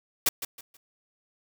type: noise with echo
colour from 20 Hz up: white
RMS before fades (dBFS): -22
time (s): 0.26-0.29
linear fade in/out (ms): 5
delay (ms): 160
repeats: 3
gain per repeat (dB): -11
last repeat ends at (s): 0.77
effects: none